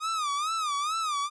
45% pulse tone with vibrato, 1227 Hz, D#6, 25 cents flat, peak -27 dBFS, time 0-1.3 s, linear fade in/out 50 ms, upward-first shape sine, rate 2.3 Hz, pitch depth 140 cents each way, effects resampled to 22050 Hz

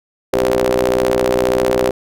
sawtooth ring-modulated tone, 61.8 Hz, B1, 2 cents sharp, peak -6 dBFS, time 0.33-1.91 s, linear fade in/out 5 ms, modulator 456 Hz, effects none

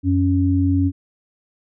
sine tone pair together, 92.5 / 277.2 Hz, F#2 / C#4, 0 / 0 cents, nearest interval octave + perfect fifth, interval 1900 cents, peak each -17 dBFS, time 0.03-0.92 s, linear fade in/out 50 ms, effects none

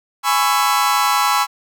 40% pulse chord, C# minor seventh, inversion second, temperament just, 831.5 / 997.9 / 1108.7 / 1330.5 Hz, G#5 / B5 / C#6 / E6, +2 / +18 / 0 / +16 cents, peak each -19 dBFS, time 0.23-1.47 s, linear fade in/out 50 ms, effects none

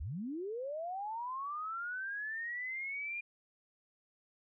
sine linear sweep, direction up, 54.7 to 2426 Hz, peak -37 dBFS, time 0-3.21 s, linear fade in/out 10 ms, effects none

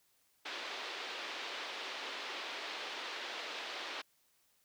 white band-pass noise, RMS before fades -43 dBFS, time 0.45-4.02 s, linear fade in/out 10 ms, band 330 to 4000 Hz, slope 24 dB/octave, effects white hiss -73 dBFS RMS until 4.64 s

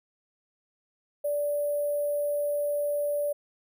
sine tone with sample-and-hold, 583 Hz, D5, 13 cents flat, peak -25 dBFS, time 1.24-3.33 s, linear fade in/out 10 ms, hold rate 11025 Hz, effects none

